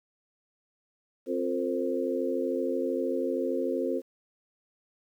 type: harmonic tone with a mistuned harmonic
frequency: 87.7 Hz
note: F2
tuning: 8 cents sharp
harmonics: 3 / 4 / 5 / 6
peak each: -32 / -32 / -32 / -32 dBFS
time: 1.26-4.02 s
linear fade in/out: 50 ms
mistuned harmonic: 5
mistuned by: +57 cents
effects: 10-bit